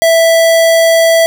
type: tone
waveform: square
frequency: 659.3 Hz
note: E5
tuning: in tune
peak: -6 dBFS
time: 0.02-1.26 s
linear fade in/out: 0 ms
effects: 8-bit